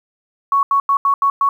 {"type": "tone bursts at uneven times", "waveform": "sine", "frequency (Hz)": 1112, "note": "C#6", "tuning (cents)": 5, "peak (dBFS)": -11, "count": 6, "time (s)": [[0.52, 0.63], [0.71, 0.8], [0.89, 0.97], [1.05, 1.14], [1.22, 1.3], [1.41, 1.49]], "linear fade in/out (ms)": 2, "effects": ["8-bit"]}